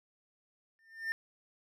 triangle tone with exponential growth, 1803 Hz, A6, 42 cents sharp, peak -27 dBFS, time 0.79-1.12 s, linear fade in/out 0 ms, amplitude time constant 70 ms, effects none

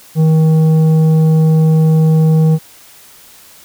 sine tone with tanh clipping, 158.6 Hz, D#3, 33 cents sharp, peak -8 dBFS, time 0.15-2.59 s, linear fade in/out 50 ms, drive 8 dB, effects white hiss -41 dBFS RMS until 3.64 s

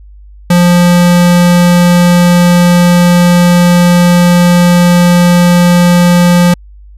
square tone, 175.6 Hz, F3, 10 cents sharp, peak -4 dBFS, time 0.5-6.54 s, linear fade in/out 5 ms, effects added 50 Hz sine -31 dBFS peak until 6.97 s + resampled to 32000 Hz

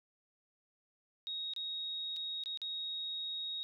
sine tone with dropouts, 3765 Hz, A#7, 16 cents sharp, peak -37 dBFS, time 1.27-3.63 s, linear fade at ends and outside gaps 0 ms, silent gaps 1.536-1.563 / 2.163-2.167 / 2.437-2.459 / 2.574-2.617 s, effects none

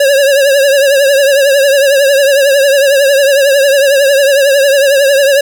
square tone with vibrato, 554.4 Hz, C#5, in tune, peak -6 dBFS, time 0-5.41 s, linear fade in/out 5 ms, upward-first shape triangle, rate 11 Hz, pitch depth 87 cents each way, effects none

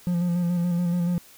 triangle tone with vibrato, 174.61 Hz, F3, in tune, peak -19 dBFS, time 0.07-1.18 s, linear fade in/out 0 ms, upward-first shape square, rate 7 Hz, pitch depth 28 cents each way, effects white hiss -51 dBFS RMS until 1.37 s

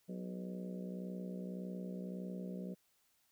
harmonic tone with a mistuned harmonic, 61.74 Hz, B1, in tune, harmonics 3 / 4 / 5 / 6 / 7 / 8 / 9 / 10, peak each -42 / -51 / -58 / -53 / -55 / -52 / -60 / -56 dBFS, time 0.08-2.75 s, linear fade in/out 20 ms, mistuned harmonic 7, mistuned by -44 cents, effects white hiss -75 dBFS RMS until 3.31 s

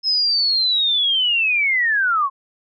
sine linear sweep, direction down, 5190 to 1052 Hz, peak -15 dBFS, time 0.03-2.3 s, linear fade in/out 50 ms, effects none

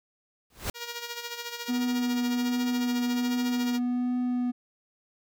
pink noise with exponential growth, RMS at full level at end -27 dBFS, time 0.5-0.7 s, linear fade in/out 2 ms, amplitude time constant 43 ms
5% pulse tone with tremolo, 473.8 Hz, A#4, 28 cents sharp, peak -21 dBFS, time 0.74-3.8 s, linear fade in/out 50 ms, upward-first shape sine, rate 14 Hz, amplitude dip 60%
triangle tone with vibrato, 246.9 Hz, B3, in tune, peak -23 dBFS, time 1.68-4.52 s, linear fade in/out 20 ms, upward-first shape triangle, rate 1.3 Hz, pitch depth 12 cents each way
effects none

